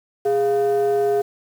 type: tone pair together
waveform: sine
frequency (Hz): 411.5 / 698.5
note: G#4 / F5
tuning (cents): -16 / 0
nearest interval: major sixth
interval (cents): 916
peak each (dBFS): -15 / -21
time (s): 0.25-1.22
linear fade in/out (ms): 10
effects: tanh soft clip ceiling -13 dBFS + 7-bit